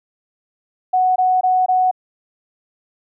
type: tone bursts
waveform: sine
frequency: 740 Hz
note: F#5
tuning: in tune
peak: -12 dBFS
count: 4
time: 0.93-1.913 s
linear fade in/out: 10 ms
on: 230 ms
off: 21 ms
effects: none